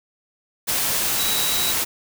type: tone in noise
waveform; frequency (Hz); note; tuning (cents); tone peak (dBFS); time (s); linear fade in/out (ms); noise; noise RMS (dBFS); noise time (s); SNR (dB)
sine; 3884; B7; -30; -25; 1.18-1.73; 20; white; -22; 0.67-1.85; -6
effects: none